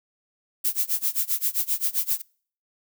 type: noise with tremolo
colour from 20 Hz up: violet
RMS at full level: -22 dBFS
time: 0.64-2.22 s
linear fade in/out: 10 ms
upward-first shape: sine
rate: 7.6 Hz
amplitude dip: 95%
effects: noise-tail reverb RT60 0.5 s tail -26 dB re dry